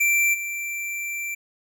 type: tone with level steps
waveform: square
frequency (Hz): 2349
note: D7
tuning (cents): 0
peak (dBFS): -18 / -28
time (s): 0-1.35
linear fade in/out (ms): 10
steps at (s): 0.33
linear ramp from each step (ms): 20
effects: none